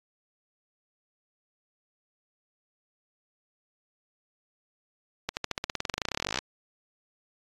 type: accelerating click train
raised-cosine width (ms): 0.2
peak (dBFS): -11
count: 30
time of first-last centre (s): 5.29-6.388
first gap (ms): 79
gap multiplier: 0.94
effects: AAC 32 kbps